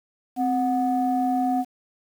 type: tone pair together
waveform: sine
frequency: 259.7 / 734.5 Hz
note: C4 / F#5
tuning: -13 / -13 cents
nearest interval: octave + tritone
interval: 1800 cents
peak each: -22 dBFS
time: 0.36-1.65 s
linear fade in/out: 50 ms
effects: tanh soft clip ceiling -13 dBFS + 8-bit